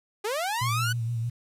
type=linear sweep; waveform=sawtooth; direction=up; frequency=392 to 1517 Hz; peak=-23 dBFS; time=0.24-0.93 s; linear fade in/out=10 ms
type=tone with vibrato; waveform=sine; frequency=116.54 Hz; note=A#2; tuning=in tune; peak=-26 dBFS; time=0.61-1.3 s; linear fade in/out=10 ms; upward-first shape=sine; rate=6.4 Hz; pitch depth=49 cents each way
effects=resampled to 32000 Hz + 9-bit